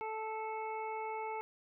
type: harmonic tone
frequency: 438.5 Hz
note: A4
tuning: 6 cents flat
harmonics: 1 / 2 / 3 / 5 / 6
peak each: -42 / -39 / -50 / -48 / -57 dBFS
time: 0.01-1.41 s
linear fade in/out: 0 ms
effects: none